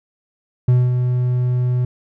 triangle tone with ADSR envelope, 124.5 Hz, B2, 14 cents sharp, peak -7 dBFS, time 0.68-1.85 s, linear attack 5 ms, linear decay 220 ms, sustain -6 dB, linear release 4 ms, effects none

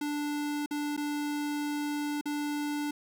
square tone with dropouts, 293.7 Hz, D4, in tune, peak -31 dBFS, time 0.01-2.91 s, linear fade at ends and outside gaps 5 ms, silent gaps 0.661-0.709 / 0.966-0.975 / 2.212-2.256 s, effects none

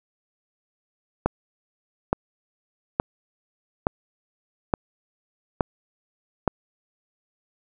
click train, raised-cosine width 1 ms, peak -5 dBFS, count 7, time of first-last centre 1.26-6.477 s, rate 1.15 Hz, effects none

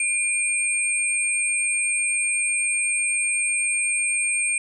sine tone pair together, 2398 / 8546 Hz, D7 / C9, +36 / +36 cents, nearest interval octave + minor seventh, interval 2200 cents, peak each -23 dBFS, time 0-4.58 s, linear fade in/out 2 ms, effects none

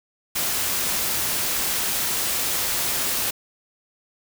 white noise, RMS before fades -24 dBFS, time 0.35-3.31 s, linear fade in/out 10 ms, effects none

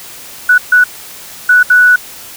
sine tone bursts at uneven times, 1478 Hz, F#6, 2 cents flat, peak -3 dBFS, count 4, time 0.49-0.58 / 0.72-0.84 / 1.49-1.63 / 1.7-1.96 s, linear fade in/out 5 ms, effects white hiss -31 dBFS RMS until 2.36 s

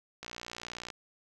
click train, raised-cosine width 0.2 ms, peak -23 dBFS, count 41, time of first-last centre 0.23-0.902 s, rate 59.5 Hz, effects none

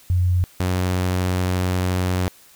sine / sawtooth tone pair in turn, 90 / 91.41 Hz, F#2 / F#2, -47 / -20 cents, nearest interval unison, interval 27 cents, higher second, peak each -15 dBFS, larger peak neither, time 0.1-0.44 / 0.6-2.28 s, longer second, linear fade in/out 0 ms, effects white hiss -50 dBFS RMS until 2.55 s

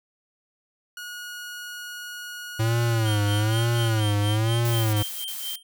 sawtooth tone, 1449 Hz, F#6, 37 cents flat, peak -31 dBFS, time 0.97-4 s, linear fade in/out 2 ms
square tone with vibrato, 110 Hz, A2, in tune, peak -21 dBFS, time 2.59-5.03 s, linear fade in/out 10 ms, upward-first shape sine, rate 1.1 Hz, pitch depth 120 cents each way
square tone with tremolo, 3149 Hz, G7, 7 cents sharp, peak -31 dBFS, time 3.05-5.63 s, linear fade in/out 10 ms, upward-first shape sine, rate 4.2 Hz, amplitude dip 90%
blue noise bursts, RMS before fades -34 dBFS, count 3, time 4.65-5.558 s, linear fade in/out 2 ms, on 280 ms, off 34 ms
effects none

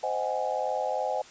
sine chord, Ab dominant seventh, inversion first, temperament just, 519.1 / 623 / 747.5 / 830.6 Hz, C5 / Eb5 / Gb5 / Ab5, -14 / +2 / +17 / 0 cents, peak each -32 dBFS, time 0.03-1.22 s, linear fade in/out 5 ms, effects white hiss -50 dBFS RMS until 1.3 s + resampled to 16000 Hz

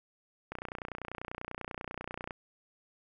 click train, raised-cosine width 0.5 ms, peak -23 dBFS, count 55, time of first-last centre 0.52-2.308 s, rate 30.2 Hz, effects none

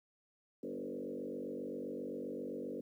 sine tone with frequency modulation, 371.5 Hz, F#4, 7 cents sharp, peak -39 dBFS, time 0.63-2.81 s, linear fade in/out 5 ms, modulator 47.6 Hz, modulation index 3.2, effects 12-bit

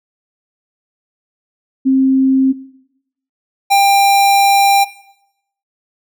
sine / square tone pair in turn, 265.2 / 794.7 Hz, C4 / G5, +23 / +23 cents, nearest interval octave + perfect fifth, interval 1900 cents, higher second, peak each -8 dBFS, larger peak neither, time 1.85-2.53 / 3.7-4.85 s, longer second, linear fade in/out 20 ms, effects noise-tail reverb RT60 0.8 s tail -18 dB re dry

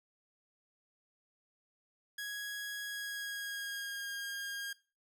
sawtooth tone with pitch glide, 1661.2 to 1619.5 Hz, G#6 to G#6, 0 to -44 cents, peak -35 dBFS, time 2.18-4.73 s, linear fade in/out 5 ms, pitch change -44 cents, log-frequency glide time 2.84-4.12 s, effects noise-tail reverb RT60 0.3 s tail -19 dB re dry

